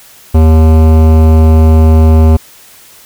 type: tone with hard clipping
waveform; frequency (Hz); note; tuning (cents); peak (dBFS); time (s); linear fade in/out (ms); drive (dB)
sine; 79.4; D#2; +36; -4; 0.34-2.37; 10; 17
effects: white hiss -38 dBFS RMS until 3.05 s